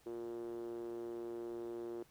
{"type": "tone with band-pass filter", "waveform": "5% pulse", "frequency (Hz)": 117.2, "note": "A#2", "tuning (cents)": 10, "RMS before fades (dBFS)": -44, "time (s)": [0.06, 2.03], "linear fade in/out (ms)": 5, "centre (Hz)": 370, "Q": 6.9, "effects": ["pink hiss -68 dBFS RMS until 2.1 s"]}